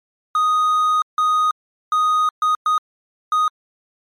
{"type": "tone bursts at uneven times", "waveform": "triangle", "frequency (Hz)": 1244.5, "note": "D#6", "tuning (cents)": 0, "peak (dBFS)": -12, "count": 6, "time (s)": [[0.35, 1.02], [1.18, 1.51], [1.92, 2.29], [2.42, 2.55], [2.66, 2.78], [3.32, 3.48]], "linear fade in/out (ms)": 2, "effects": ["MP3 64 kbps"]}